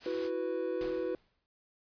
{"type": "noise", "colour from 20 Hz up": "white", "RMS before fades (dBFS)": -45, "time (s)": [0, 0.31], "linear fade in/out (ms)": 50}
{"type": "chord", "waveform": "triangle", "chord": "E suspended second", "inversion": "none", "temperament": "equal", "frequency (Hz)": [329.6, 370, 493.9], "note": ["E4", "F#4", "B4"], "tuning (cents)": [0, 0, 0], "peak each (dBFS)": [-36, -34, -33], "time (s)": [0.06, 1.15], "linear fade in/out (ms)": 2}
{"type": "noise with exponential decay", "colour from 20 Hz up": "pink", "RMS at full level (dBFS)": -44, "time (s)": [0.81, 1.46], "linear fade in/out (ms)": 0, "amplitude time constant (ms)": 140}
{"effects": ["resampled to 11025 Hz"]}